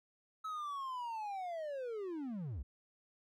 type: linear sweep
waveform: triangle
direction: down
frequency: 1300 to 51.5 Hz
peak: -37 dBFS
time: 0.44-2.63 s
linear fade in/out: 10 ms
effects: none